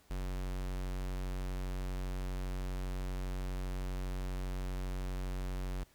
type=tone; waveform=square; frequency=46.25 Hz; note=F#1; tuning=in tune; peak=-36 dBFS; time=0.1-5.84 s; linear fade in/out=10 ms; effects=pink hiss -66 dBFS RMS until 5.94 s